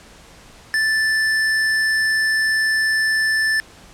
sine tone with hard clipping, 1759 Hz, A6, 1 cent flat, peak -17 dBFS, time 0.74-3.6 s, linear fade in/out 0 ms, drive 18 dB, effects pink hiss -45 dBFS RMS until 3.93 s + low-pass 9000 Hz 12 dB/octave

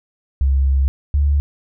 sine tone pair in turn, 67.7 / 71.76 Hz, C#2 / D2, -40 / -40 cents, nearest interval minor second, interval 100 cents, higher second, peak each -12 dBFS, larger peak neither, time 0.41-0.88 / 1.14-1.4 s, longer first, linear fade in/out 0 ms, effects none

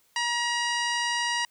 harmonic tone with a mistuned harmonic, 952 Hz, A#5, 36 cents sharp, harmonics 1 / 2 / 3 / 4 / 5 / 6 / 7 / 8 / 9 / 10, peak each -30 / -29 / -32 / -39 / -35 / -36 / -48 / -46 / -44 / -50 dBFS, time 0.16-1.45 s, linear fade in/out 2 ms, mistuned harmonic 4, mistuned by +29 cents, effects white hiss -65 dBFS RMS until 1.5 s

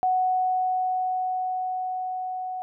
sine tone with level ramp, 741 Hz, F#5, 2 cents sharp, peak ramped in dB -19 to -29 dBFS, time 0.03-2.62 s, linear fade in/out 0 ms, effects none

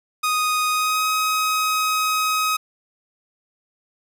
sawtooth tone with pitch glide, 1244.5 to 1264.8 Hz, D#6 to D#6, 0 to +28 cents, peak -15 dBFS, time 0.23-2.57 s, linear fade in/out 10 ms, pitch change +28 cents, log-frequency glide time 0.7-1.07 s, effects 9-bit

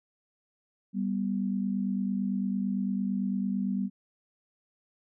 sine tone pair together, 196 / 244.9 Hz, G3 / B3, 0 / -14 cents, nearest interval major third, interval 386 cents, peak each -28 / -32 dBFS, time 0.93-3.9 s, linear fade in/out 50 ms, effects none

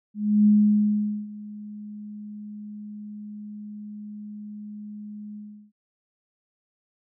sine tone with ADSR envelope, 209.3 Hz, G#3, 14 cents sharp, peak -13 dBFS, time 0.14-5.72 s, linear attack 320 ms, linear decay 810 ms, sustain -22 dB, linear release 360 ms, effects none

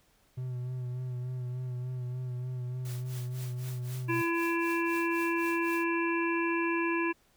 triangle tone with vibrato, 125.6 Hz, B2, 30 cents sharp, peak -31 dBFS, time 0.37-4.22 s, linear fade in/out 10 ms, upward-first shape sine, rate 3.4 Hz, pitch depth 29 cents each way
white noise with tremolo, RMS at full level -46 dBFS, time 2.85-5.84 s, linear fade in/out 2 ms, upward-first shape triangle, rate 3.9 Hz, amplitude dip 95%
harmonic tone, 336.6 Hz, E4, 36 cents sharp, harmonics 1 / 3 / 5 / 7 / 8, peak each -29 / -34 / -36 / -37 / -38 dBFS, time 4.08-7.13 s, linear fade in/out 20 ms
effects pink hiss -67 dBFS RMS until 7.36 s

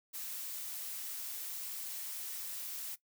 blue noise, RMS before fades -42 dBFS, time 0.13-2.96 s, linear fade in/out 20 ms, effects noise-tail reverb RT60 0.1 s tail -17 dB re dry

